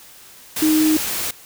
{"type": "tone in noise", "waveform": "sine", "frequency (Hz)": 311.1, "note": "D#4", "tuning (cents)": 0, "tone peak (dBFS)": -13, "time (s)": [0.62, 0.97], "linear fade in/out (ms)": 5, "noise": "white", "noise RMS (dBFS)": -24, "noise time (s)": [0.56, 1.31], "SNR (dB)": 8, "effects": ["white hiss -44 dBFS RMS until 1.45 s"]}